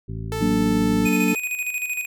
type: harmonic tone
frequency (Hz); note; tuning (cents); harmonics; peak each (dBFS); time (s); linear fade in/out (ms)
55; A1; 0; 1 / 2 / 3 / 4 / 5 / 7; -33 / -30 / -34 / -42 / -42 / -42; 0.08-1.07; 10
type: tone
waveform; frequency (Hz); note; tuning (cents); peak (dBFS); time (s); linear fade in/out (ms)
sawtooth; 440; A4; 0; -22; 0.32-1.35; 0
type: chord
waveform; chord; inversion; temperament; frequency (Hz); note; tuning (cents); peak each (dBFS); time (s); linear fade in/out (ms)
sine; Gb augmented; none; equal with one note detuned; 186.07 / 233.1 / 293.7; Gb3 / Bb3 / D4; +10 / 0 / 0; -22; 0.41-1.34; 5
type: tone with tremolo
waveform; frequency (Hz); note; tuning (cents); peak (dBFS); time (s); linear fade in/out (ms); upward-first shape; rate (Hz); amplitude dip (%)
square; 2489; D#7; 0; -23; 1.05-2.06; 10; square; 13; 55
effects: none